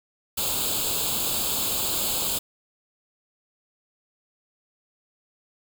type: noise with comb filter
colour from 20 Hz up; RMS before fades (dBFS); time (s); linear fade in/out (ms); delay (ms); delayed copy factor
white; -26; 0.37-2.39; 10; 0.26; +0.85
effects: none